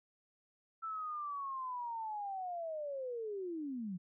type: linear sweep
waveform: sine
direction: down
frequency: 1333 to 170 Hz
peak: -38 dBFS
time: 0.82-3.98 s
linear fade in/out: 20 ms
effects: none